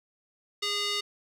square tone with band-pass filter, 409.7 Hz, G#4, 24 cents flat, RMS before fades -30 dBFS, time 0.62-1.01 s, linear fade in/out 10 ms, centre 3900 Hz, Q 1.9, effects none

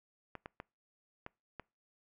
clicks, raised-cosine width 0.5 ms, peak -28 dBFS, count 5, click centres 0.353 / 0.459 / 0.601 / 1.264 / 1.597 s, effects noise-tail reverb RT60 0.3 s tail -26 dB re dry

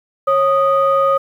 sine tone pair together, 547 / 1241.5 Hz, C#5 / D#6, -23 / -4 cents, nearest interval octave + major second, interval 1419 cents, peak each -13 dBFS, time 0.27-1.18 s, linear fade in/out 10 ms, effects tanh soft clip ceiling -5 dBFS + 8-bit

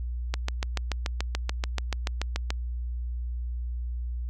click train, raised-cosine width 0.2 ms, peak -11 dBFS, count 16, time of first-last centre 0.34-2.505 s, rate 6.93 Hz, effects added 60 Hz sine -29 dBFS peak until 4.29 s

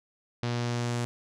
sawtooth tone with low-pass filter sweep, 120 Hz, B2, 49 cents flat, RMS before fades -30 dBFS, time 0.43-1.05 s, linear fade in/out 0 ms, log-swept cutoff 4700 to 8200 Hz, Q 1.6, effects none

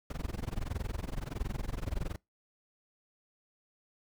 brown noise with amplitude modulation, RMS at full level -32 dBFS, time 0.1-2.16 s, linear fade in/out 2 ms, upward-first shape sine, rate 21.5 Hz, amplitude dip 100%, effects noise-tail reverb RT60 0.2 s tail -24 dB re dry

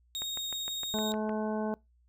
35% pulse tone with vibrato, 3729 Hz, A#7, in tune, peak -32 dBFS, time 0.15-1.12 s, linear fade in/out 0 ms, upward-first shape sine, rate 18 Hz, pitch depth 13 cents each way
click train, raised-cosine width 0.5 ms, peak -27 dBFS, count 8, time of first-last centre 0.22-1.294 s, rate 6.52 Hz
harmonic tone, 215.3 Hz, A3, 37 cents flat, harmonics 1 / 2 / 3 / 4 / 5 / 7, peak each -32 / -36 / -37 / -40 / -46 / -48 dBFS, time 0.94-1.74 s, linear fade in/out 0 ms
effects noise-tail reverb RT60 0.2 s tail -24 dB re dry + added 60 Hz sine -63 dBFS peak until 2.08 s

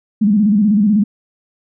sine tone with vibrato, 207.7 Hz, G#3, in tune, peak -9 dBFS, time 0.21-1.04 s, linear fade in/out 10 ms, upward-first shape square, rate 16 Hz, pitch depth 88 cents each way, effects none

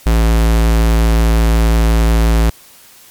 square tone, 55.9 Hz, A1, 28 cents sharp, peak -9 dBFS, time 0.06-2.5 s, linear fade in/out 5 ms, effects white hiss -42 dBFS RMS until 3.1 s + MP3 96 kbps

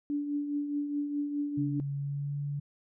sine tone with tremolo, 290 Hz, D4, 22 cents flat, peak -27 dBFS, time 0.1-1.8 s, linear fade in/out 0 ms, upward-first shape triangle, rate 4.8 Hz, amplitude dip 55%
sine tone with pitch glide, 140.6 to 143.55 Hz, C#3 to D3, +25 to -39 cents, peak -31 dBFS, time 1.57-2.6 s, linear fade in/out 10 ms, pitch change +36 cents, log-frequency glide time 1.94-2.37 s
effects none

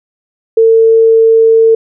sine tone, 450.3 Hz, A4, 40 cents sharp, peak -3 dBFS, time 0.57-1.75 s, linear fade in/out 5 ms, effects none

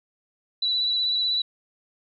sine tone with vibrato, 3951 Hz, B7, in tune, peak -21 dBFS, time 0.62-1.42 s, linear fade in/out 5 ms, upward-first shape sine, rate 16 Hz, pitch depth 22 cents each way, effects none

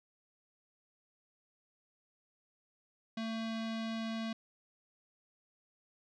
square tone with low-pass filter, 224.5 Hz, A3, 35 cents sharp, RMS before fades -38 dBFS, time 3.17-4.33 s, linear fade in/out 5 ms, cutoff 4000 Hz, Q 1.9, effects none

